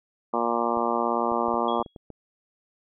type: harmonic tone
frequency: 117.7 Hz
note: A#2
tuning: 17 cents sharp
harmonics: 2 / 3 / 4 / 5 / 6 / 7 / 8 / 9 / 10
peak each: -31 / -31 / -31 / -31 / -31 / -31 / -31 / -31 / -31 dBFS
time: 0.33-1.83 s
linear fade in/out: 10 ms
type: clicks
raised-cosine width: 2 ms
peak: -27 dBFS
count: 8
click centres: 0.772 / 1.319 / 1.484 / 1.542 / 1.799 / 1.862 / 1.962 / 2.103 s
type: tone with exponential decay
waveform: sine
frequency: 3322 Hz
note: G#7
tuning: in tune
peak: -34 dBFS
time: 1.68-1.97 s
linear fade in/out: 5 ms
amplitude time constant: 61 ms
effects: none